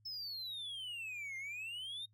triangle exponential two-way sweep, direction down then up, 5290 to 2093 to 3733 Hz, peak -40 dBFS, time 0.05-2.06 s, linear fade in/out 10 ms, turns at 1.37 s, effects noise-tail reverb RT60 0.1 s tail -24 dB re dry + added 106 Hz sine -67 dBFS peak until 2.13 s

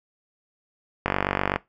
click train, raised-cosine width 0.5 ms, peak -6 dBFS, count 25, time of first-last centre 1.06-1.56 s, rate 48 Hz, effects noise-tail reverb RT60 0.2 s tail -20 dB re dry

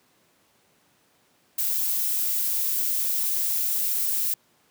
violet noise, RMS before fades -25 dBFS, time 1.58-4.34 s, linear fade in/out 5 ms, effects pink hiss -63 dBFS RMS until 4.7 s + high-pass 150 Hz 12 dB/octave

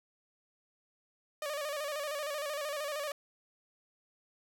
sawtooth tone with vibrato, 587.3 Hz, D5, in tune, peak -31 dBFS, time 1.42-3.12 s, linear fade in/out 2 ms, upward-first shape square, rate 13 Hz, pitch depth 65 cents each way, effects none

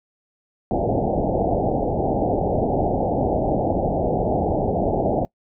white low-pass noise, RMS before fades -21 dBFS, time 0.71-5.25 s, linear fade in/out 0 ms, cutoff 810 Hz, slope 96 dB/octave, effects noise-tail reverb RT60 0.1 s tail -23 dB re dry

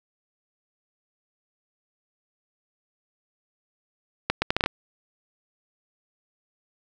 accelerating click train, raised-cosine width 0.3 ms, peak -5 dBFS, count 7, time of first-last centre 4.3-4.661 s, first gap 120 ms, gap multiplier 0.71, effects none

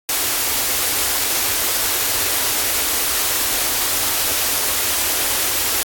white band-stop noise, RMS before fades -19 dBFS, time 0.09-5.83 s, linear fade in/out 0 ms, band 120 to 240 Hz, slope 48 dB/octave, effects AAC 64 kbps

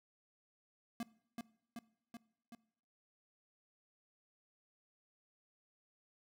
square tone with echo, 233.1 Hz, A#3, in tune, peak -39 dBFS, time 1-1.03 s, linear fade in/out 2 ms, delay 380 ms, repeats 4, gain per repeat -3 dB, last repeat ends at 2.55 s, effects noise-tail reverb RT60 0.7 s tail -21 dB re dry

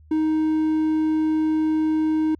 triangle tone, 312.6 Hz, D#4, 8 cents sharp, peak -16 dBFS, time 0.11-2.35 s, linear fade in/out 5 ms, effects added 77 Hz sine -47 dBFS peak until 2.39 s

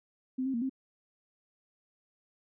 sine tone with pitch steps, 258.4 / 266.6 / 233.2 / 264.7 Hz, C4 / C4 / A#3 / C4, -21 / +33 / +1 / +20 cents, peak -29 dBFS, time 0.38-0.696 s, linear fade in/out 10 ms, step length 79 ms, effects none

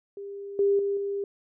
sine tone with level steps, 400 Hz, G4, 35 cents sharp, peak -35 / -19 / -24 / -27 dBFS, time 0.17-1.24 s, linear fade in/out 2 ms, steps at 0.59 / 0.79 / 0.97 s, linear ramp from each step 2 ms, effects none

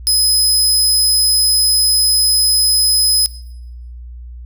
25% pulse tone, 5060 Hz, D#8, 28 cents sharp, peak -6 dBFS, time 0.07-3.26 s, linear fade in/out 0 ms, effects noise-tail reverb RT60 0.8 s tail -18 dB re dry + added 60 Hz sine -29 dBFS peak until 4.45 s

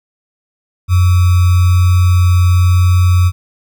sine tone with sample-and-hold, 89.9 Hz, F#2, 49 cents flat, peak -6 dBFS, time 0.88-3.32 s, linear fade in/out 50 ms, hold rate 1225 Hz, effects none

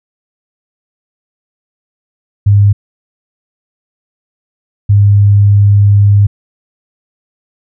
sine tone bursts at uneven times, 101.6 Hz, G#2, 38 cents flat, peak -3 dBFS, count 2, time 2.46-2.73 / 4.89-6.27 s, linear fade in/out 10 ms, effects none

